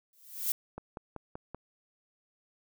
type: noise with exponential growth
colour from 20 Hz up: violet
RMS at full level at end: -27 dBFS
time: 0.13-0.52 s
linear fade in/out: 1 ms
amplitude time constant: 83 ms
type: click train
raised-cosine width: 1 ms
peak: -26 dBFS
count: 5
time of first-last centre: 0.78-1.546 s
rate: 5.22 Hz
effects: none